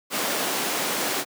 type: high-pass noise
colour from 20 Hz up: pink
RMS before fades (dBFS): -26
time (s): 0.1-1.25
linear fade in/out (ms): 50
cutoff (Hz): 280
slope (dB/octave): 12
effects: high-pass 150 Hz 12 dB/octave